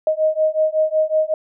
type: beating tone pair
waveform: sine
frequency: 622.3 / 627.7 Hz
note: D#5 / D#5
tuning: 0 / +15 cents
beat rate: 5.4 Hz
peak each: -18 dBFS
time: 0.07-1.34 s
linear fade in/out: 2 ms
effects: none